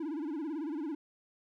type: tone with vibrato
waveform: triangle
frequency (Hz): 306.3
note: D#4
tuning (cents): -27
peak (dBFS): -32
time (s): 0-0.95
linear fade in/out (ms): 5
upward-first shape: sine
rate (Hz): 18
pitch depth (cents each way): 160
effects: none